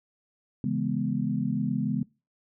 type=chord; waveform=sine; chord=C# minor seventh; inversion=none; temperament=equal with one note detuned; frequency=137.95 / 164.81 / 207.7 / 246.9 Hz; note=C#3 / E3 / G#3 / B3; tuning=-8 / 0 / 0 / 0 cents; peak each=-31 / -33 / -29 / -30 dBFS; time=0.64-2.03 s; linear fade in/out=2 ms; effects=noise-tail reverb RT60 0.3 s tail -23 dB re dry